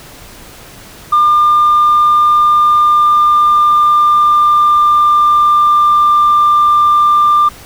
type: tone with pitch glide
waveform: sine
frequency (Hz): 1200 to 1191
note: D6 to D6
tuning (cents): +37 to +24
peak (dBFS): -4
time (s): 1.12-7.49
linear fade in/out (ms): 10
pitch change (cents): -13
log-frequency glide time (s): 2.79-6.13
effects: tanh soft clip ceiling -3 dBFS + pink hiss -35 dBFS RMS until 7.65 s